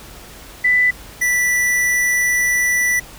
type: tone pair in turn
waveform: sine / square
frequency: 1990 / 1970.6 Hz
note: B6 / B6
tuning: +13 / -4 cents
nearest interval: unison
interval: 17 cents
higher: first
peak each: -11 / -15 dBFS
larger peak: first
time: 0.64-0.91 / 1.21-3 s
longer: second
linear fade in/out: 10 ms
effects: added 48 Hz sine -44 dBFS peak until 3.18 s + pink hiss -39 dBFS RMS until 3.18 s